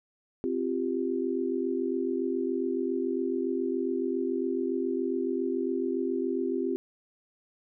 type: chord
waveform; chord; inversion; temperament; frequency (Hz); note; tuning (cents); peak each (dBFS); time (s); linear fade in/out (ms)
sine; C suspended fourth; none; equal with one note detuned; 261.6 / 344.8 / 392; C4 / F4 / G4; 0 / -22 / 0; -31; 0.44-6.76; 0
effects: none